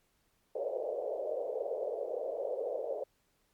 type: band-pass noise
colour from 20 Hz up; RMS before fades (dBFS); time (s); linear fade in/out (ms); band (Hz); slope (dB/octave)
white; -36; 0.55-3.04; 5; 450 to 600; 48
effects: pink hiss -74 dBFS RMS until 3.53 s + MP3 96 kbps